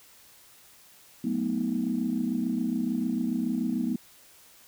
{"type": "chord", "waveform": "sine", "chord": "B dominant seventh", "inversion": "second", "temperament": "equal with one note detuned", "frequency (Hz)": [185, 220, 246.9, 315.3], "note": ["F#3", "A3", "B3", "D#4"], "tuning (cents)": [0, 0, 0, 23], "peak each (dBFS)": [-34, -30, -28, -33], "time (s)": [1.24, 3.96], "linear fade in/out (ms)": 5, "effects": ["tanh soft clip ceiling -16 dBFS", "white hiss -55 dBFS RMS until 4.67 s"]}